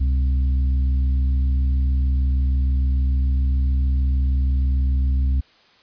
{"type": "harmonic tone with a mistuned harmonic", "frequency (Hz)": 66.7, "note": "C2", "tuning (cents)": 34, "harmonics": [1, 2, 3, 4], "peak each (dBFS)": [-16, -33, -37, -37], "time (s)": [0, 5.41], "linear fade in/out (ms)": 10, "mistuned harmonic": 2, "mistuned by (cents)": -96, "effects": ["white hiss -54 dBFS RMS until 5.82 s", "resampled to 11025 Hz"]}